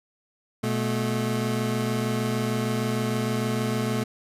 25% pulse tone pair together, 121.56 / 216.6 Hz, B2 / A3, -27 / -27 cents, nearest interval minor seventh, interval 1000 cents, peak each -23 dBFS, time 0.63-4.04 s, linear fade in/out 10 ms, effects resampled to 32000 Hz

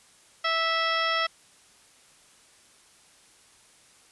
harmonic tone with a mistuned harmonic, 656 Hz, E5, 9 cents flat, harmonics 1 / 2 / 3 / 4 / 5 / 6 / 7 / 8, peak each -32 / -27 / -29 / -35 / -32 / -40 / -42 / -34 dBFS, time 0.44-1.27 s, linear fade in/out 10 ms, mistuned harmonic 8, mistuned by +20 cents, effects white hiss -57 dBFS RMS until 4.11 s + resampled to 24000 Hz

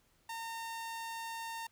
sawtooth tone, 913 Hz, A#5, 36 cents flat, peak -36 dBFS, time 0.29-1.67 s, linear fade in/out 5 ms, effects pink hiss -71 dBFS RMS until 1.71 s

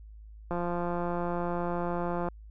click train, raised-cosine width 1 ms, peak -19 dBFS, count 310, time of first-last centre 0.51-2.286 s, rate 174 Hz, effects added 53 Hz sine -45 dBFS peak until 2.5 s

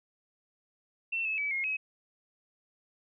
sine tone with pitch steps, 2694 / 2596 / 2292 / 2148 / 2552 Hz, E7 / E7 / D7 / C7 / D#7, +37 / -27 / -43 / +45 / +43 cents, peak -29 dBFS, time 1.12-1.77 s, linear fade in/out 10 ms, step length 130 ms, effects none

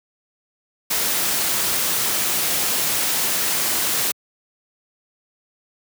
white noise, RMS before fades -21 dBFS, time 0.9-4.12 s, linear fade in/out 10 ms, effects high-pass 100 Hz 12 dB/octave

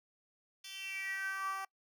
10% pulse tone with high-pass filter sweep, 387.1 Hz, G4, 22 cents flat, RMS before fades -40 dBFS, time 0.64-1.65 s, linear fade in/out 5 ms, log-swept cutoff 3700 to 900 Hz, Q 6.6, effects noise-tail reverb RT60 0.1 s tail -25 dB re dry

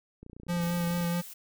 click train, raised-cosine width 3 ms, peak -33 dBFS, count 25, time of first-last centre 0.23-1.044 s, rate 29.5 Hz
square tone with vibrato, 172.8 Hz, F3, 18 cents flat, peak -28 dBFS, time 0.48-1.22 s, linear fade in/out 20 ms, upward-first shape sine, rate 4.6 Hz, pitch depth 19 cents each way
blue noise, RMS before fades -45 dBFS, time 0.61-1.34 s, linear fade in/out 10 ms
effects none

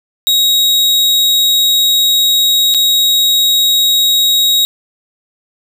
40% pulse tone with dropouts, 3795 Hz, A#7, 30 cents sharp, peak -7 dBFS, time 0.27-4.65 s, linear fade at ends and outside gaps 0 ms, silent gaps 2.74-2.746 s, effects none

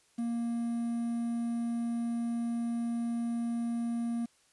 triangle tone with quantisation, 234 Hz, A#3, 7 cents sharp, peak -28 dBFS, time 0.18-4.26 s, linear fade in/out 10 ms, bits 9, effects white hiss -67 dBFS RMS until 4.52 s + resampled to 24000 Hz

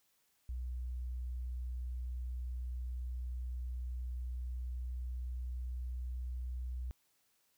sine tone with pitch glide, 61.74 to 62.1 Hz, B1 to B1, 0 to +10 cents, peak -37 dBFS, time 0.49-6.91 s, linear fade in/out 0 ms, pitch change +10 cents, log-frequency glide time 4.23-6.77 s, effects white hiss -75 dBFS RMS until 7.57 s

